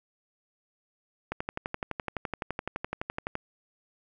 click train, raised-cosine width 0.5 ms, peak -16 dBFS, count 25, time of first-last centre 1.32-3.354 s, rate 11.8 Hz, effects none

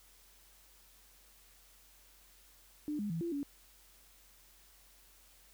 sine tone with pitch steps, 298.7 / 206.9 / 164.9 / 340.5 / 284.1 Hz, D4 / G#3 / E3 / F4 / C#4, +29 / -6 / +1 / -44 / +43 cents, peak -34 dBFS, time 2.88-3.43 s, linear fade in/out 0 ms, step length 110 ms, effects added 46 Hz sine -66 dBFS peak until 5.53 s + white hiss -63 dBFS RMS until 5.53 s

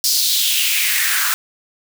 white noise with high-pass filter sweep, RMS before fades -17 dBFS, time 0.04-1.34 s, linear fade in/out 0 ms, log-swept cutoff 5100 to 1300 Hz, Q 3.4, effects none

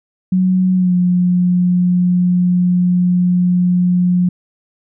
sine tone with pitch glide, 185 to 179.01 Hz, F#3 to F3, 0 to +43 cents, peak -10 dBFS, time 0.32-4.29 s, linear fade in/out 5 ms, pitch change -57 cents, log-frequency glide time 0.75-0.94 s, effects none

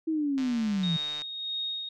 sine linear sweep, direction down, 325.9 to 158.7 Hz, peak -25 dBFS, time 0.07-0.97 s, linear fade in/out 10 ms
click train, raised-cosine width 0.2 ms, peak -25 dBFS, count 126, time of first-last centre 0.38-1.219 s, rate 149 Hz
sine tone with tremolo, 3729 Hz, A#7, in tune, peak -29 dBFS, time 0.83-1.89 s, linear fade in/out 5 ms, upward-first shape sine, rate 1.6 Hz, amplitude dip 50%
effects none

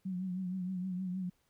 sine tone with vibrato, 184.3 Hz, F#3, 7 cents flat, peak -34 dBFS, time 0.05-1.3 s, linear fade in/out 10 ms, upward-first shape triangle, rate 6.4 Hz, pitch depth 67 cents each way, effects pink hiss -75 dBFS RMS until 1.49 s

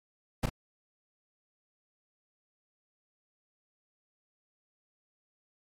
brown noise with echo, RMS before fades -27 dBFS, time 0.43-0.46 s, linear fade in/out 5 ms, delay 36 ms, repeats 1, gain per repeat -7 dB, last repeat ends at 0.496 s, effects MP3 64 kbps

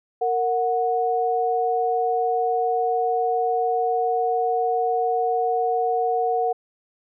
sine tone pair together, 462.1 / 735 Hz, A#4 / F#5, -15 / -12 cents, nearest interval minor sixth, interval 803 cents, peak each -23 / -21 dBFS, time 0.21-6.53 s, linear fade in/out 10 ms, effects none

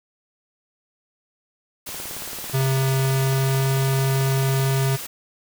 white noise, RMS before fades -33 dBFS, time 1.86-5.07 s, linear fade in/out 10 ms
click train, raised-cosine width 1 ms, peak -23 dBFS, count 52, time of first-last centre 1.89-4.708 s, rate 18.1 Hz
square tone with pitch glide, 133.5 to 134.43 Hz, C3 to C3, +35 to +47 cents, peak -19 dBFS, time 2.53-4.97 s, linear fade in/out 20 ms, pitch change +12 cents, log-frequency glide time 2.91-3.76 s
effects none

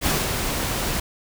pink noise with ADSR envelope, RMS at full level -20 dBFS, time 0.01-1 s, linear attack 51 ms, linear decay 210 ms, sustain -5 dB, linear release 5 ms, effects none

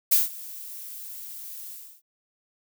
violet noise with ADSR envelope, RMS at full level -17 dBFS, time 0.11-2.02 s, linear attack 14 ms, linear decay 160 ms, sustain -22 dB, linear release 330 ms, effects none

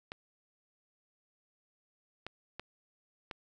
clicks, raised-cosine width 0.3 ms, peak -24 dBFS, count 4, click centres 0.119 / 2.266 / 2.596 / 3.312 s, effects none

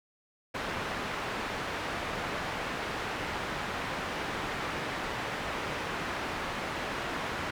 white low-pass noise, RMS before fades -35 dBFS, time 0.54-7.51 s, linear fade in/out 10 ms, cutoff 1800 Hz, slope 12 dB/octave, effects none

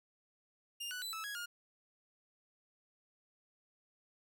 sawtooth tone with pitch steps, 2810 / 1483 / 3989 / 1308 / 1661 / 1422 Hz, F7 / F#6 / B7 / E6 / G#6 / F6, +10 / +4 / +17 / -14 / 0 / +31 cents, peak -37 dBFS, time 0.8-1.46 s, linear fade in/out 10 ms, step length 110 ms, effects none

